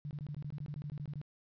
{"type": "tone bursts", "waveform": "sine", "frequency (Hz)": 146.7, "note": "D3", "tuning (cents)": -2, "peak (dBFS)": -38, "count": 15, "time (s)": [0.05, 1.215], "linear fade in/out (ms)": 0, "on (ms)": 59, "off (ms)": 20, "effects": ["resampled to 11025 Hz", "12-bit"]}